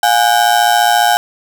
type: ring-modulated tone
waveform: 35% pulse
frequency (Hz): 768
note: G5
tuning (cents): -36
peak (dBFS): -4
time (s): 0.03-1.17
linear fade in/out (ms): 0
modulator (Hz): 57.3
effects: none